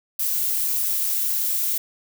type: noise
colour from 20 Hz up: violet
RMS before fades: -23 dBFS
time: 0.19-1.78 s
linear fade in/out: 5 ms
effects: none